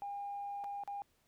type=tone with dropouts; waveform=sine; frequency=807 Hz; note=G#5; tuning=50 cents flat; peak=-38 dBFS; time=0.02-1.02 s; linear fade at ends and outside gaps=0 ms; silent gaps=0.639-0.643 / 0.836-0.876 s; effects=tanh soft clip ceiling -34 dBFS + pink hiss -74 dBFS RMS until 1.27 s